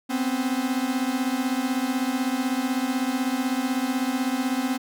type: beating tone pair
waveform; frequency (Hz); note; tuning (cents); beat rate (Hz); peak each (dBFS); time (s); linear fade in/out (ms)
45% pulse; 250.5 / 266.5; B3 / C4; +25 / +32; 16; -26; 0.09-4.78; 20
effects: none